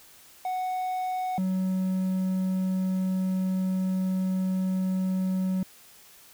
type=tone pair in turn; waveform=triangle; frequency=740 / 187.15 Hz; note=F#5 / F#3; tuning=0 / +20 cents; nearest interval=2 octaves; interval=2380 cents; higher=first; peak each=-25 / -22 dBFS; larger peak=second; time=0.45-1.38 / 1.38-5.63 s; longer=second; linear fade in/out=2 ms; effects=white hiss -53 dBFS RMS until 6.33 s